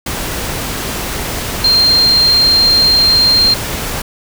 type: tone in noise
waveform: sine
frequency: 4186 Hz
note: C8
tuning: in tune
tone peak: -7 dBFS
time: 1.64-3.54 s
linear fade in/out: 5 ms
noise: pink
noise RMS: -20 dBFS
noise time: 0.06-4.02 s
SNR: +10 dB
effects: none